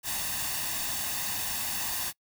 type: noise with comb filter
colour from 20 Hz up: white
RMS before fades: -32 dBFS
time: 0.03-2.13 s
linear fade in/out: 50 ms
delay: 1.1 ms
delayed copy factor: +0.6
effects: noise-tail reverb RT60 0.1 s tail -24 dB re dry